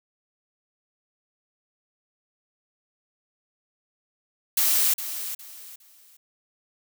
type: noise with echo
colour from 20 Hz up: blue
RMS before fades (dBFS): -21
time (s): 4.57-4.94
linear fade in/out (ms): 5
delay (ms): 410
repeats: 3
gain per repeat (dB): -11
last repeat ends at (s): 6.17
effects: none